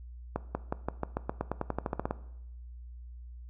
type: accelerating click train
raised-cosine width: 1 ms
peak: -16 dBFS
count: 17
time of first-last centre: 0.36-2.109 s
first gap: 190 ms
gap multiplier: 0.92
effects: noise-tail reverb RT60 0.8 s tail -17 dB re dry + added 60 Hz sine -43 dBFS peak until 3.49 s